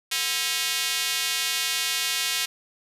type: tone with high-pass filter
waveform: square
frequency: 146.83 Hz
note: D3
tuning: in tune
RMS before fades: -26 dBFS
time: 0.11-2.46 s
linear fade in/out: 10 ms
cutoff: 2900 Hz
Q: 1.1
effects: resampled to 32000 Hz + 8-bit